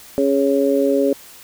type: harmonic tone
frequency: 138.59 Hz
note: C#3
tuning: in tune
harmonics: 2 / 3 / 4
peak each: -18 / -18 / -18 dBFS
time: 0.18-1.13 s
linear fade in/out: 0 ms
effects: white hiss -42 dBFS RMS until 1.43 s